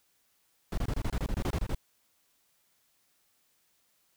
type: noise bursts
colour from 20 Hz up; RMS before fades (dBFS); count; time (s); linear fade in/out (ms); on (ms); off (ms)
brown; -30; 13; 0.72-1.748; 2; 56; 25
effects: white hiss -71 dBFS RMS until 4.16 s